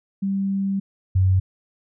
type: tone pair in turn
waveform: sine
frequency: 195.6 / 93.98 Hz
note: G3 / F#2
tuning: -4 / +28 cents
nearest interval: octave + minor second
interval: 1268 cents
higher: first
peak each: -20 / -14 dBFS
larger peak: second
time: 0.22-0.8 / 1.15-1.4 s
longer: first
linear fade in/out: 10 ms
effects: none